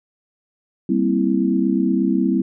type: chord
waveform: sine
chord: C dominant seventh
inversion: second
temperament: equal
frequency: 196 / 233.1 / 261.6 / 329.6 Hz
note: G3 / Bb3 / C4 / E4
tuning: 0 / 0 / 0 / 0 cents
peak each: -20 / -23 / -20 / -21 dBFS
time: 0.89-2.42 s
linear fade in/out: 5 ms
effects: none